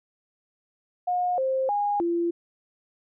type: tone with pitch steps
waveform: sine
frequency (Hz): 719 / 527 / 820 / 341.7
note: F#5 / C5 / G#5 / F4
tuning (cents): -50 / +12 / -22 / -38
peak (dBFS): -22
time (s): 1.07-2.31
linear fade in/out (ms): 10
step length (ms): 310
effects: none